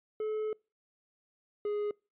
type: tone pair in turn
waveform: triangle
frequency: 431 / 415.6 Hz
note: A4 / G#4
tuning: -36 / +1 cents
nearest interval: minor second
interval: 63 cents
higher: first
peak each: -29 / -28 dBFS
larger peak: second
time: 0.2-0.53 / 1.65-1.91 s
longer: first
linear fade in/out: 2 ms
effects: noise-tail reverb RT60 0.3 s tail -26 dB re dry + resampled to 8000 Hz